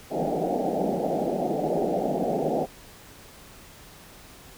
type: band-pass noise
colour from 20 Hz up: white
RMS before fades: -26 dBFS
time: 0.1-2.67 s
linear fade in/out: 50 ms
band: 150 to 790 Hz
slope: 96 dB/octave
effects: pink hiss -48 dBFS RMS until 4.57 s